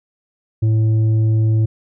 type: tone with tanh clipping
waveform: triangle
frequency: 110 Hz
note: A2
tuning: in tune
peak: -13 dBFS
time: 0.62-1.66 s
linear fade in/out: 10 ms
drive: 10 dB
effects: none